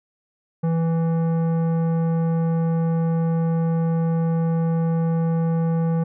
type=tone with tanh clipping; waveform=sine; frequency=164.81 Hz; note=E3; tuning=in tune; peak=-20 dBFS; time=0.63-6.04 s; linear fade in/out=10 ms; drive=13 dB; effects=none